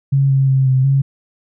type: tone with pitch steps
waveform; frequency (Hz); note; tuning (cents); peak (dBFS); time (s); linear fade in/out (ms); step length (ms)
sine; 137.5 / 135.2 / 133.5 / 130.7 / 136.9; C#3 / C#3 / C3 / C3 / C#3; -14 / -43 / +35 / -1 / -21; -10; 0.12-1.02; 10; 180
effects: none